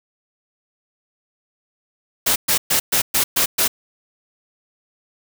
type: noise bursts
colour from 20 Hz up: white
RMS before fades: -17 dBFS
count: 7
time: 2.26-3.68 s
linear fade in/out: 10 ms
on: 100 ms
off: 120 ms
effects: none